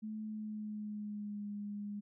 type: tone with pitch glide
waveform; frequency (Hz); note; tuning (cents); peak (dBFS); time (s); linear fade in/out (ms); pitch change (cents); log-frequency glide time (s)
sine; 215.9 to 205.4; A3 to G#3; -33 to -19; -39; 0.02-2.01; 20; -86; 0.23-1.47
effects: none